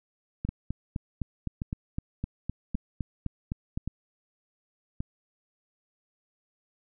two click trains, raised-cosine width 5 ms, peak -19 / -18 dBFS, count 5 / 14, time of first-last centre 0.49-5.005 / 0.45-3.775 s, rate 0.886 / 3.91 Hz, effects none

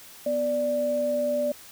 sine tone pair together, 246.9 / 587.2 Hz, B3 / D5, 0 / 0 cents, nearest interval octave + minor third, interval 1500 cents, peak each -32 / -23 dBFS, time 0.26-1.52 s, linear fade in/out 5 ms, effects white hiss -47 dBFS RMS until 1.71 s

